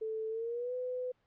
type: tone with pitch glide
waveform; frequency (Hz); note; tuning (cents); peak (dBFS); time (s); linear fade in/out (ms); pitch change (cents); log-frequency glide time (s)
sine; 440 to 502.5; A4 to B4; 0 to +30; -34; 0.01-1.12; 10; +230; 0.29-0.74
effects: pink hiss -75 dBFS RMS until 1.26 s + low-pass 3000 Hz 12 dB/octave